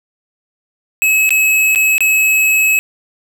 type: tone with dropouts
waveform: square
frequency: 2574 Hz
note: E7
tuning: 42 cents flat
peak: -10 dBFS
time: 1.02-2.79 s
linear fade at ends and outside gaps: 0 ms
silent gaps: 1.292-1.306 / 1.749-1.758 / 1.981-2.006 s
effects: none